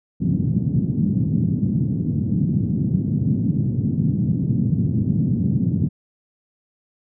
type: band-pass noise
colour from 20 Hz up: pink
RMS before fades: -20 dBFS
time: 0.2-5.89 s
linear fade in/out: 20 ms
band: 120 to 220 Hz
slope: 24 dB/octave
effects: none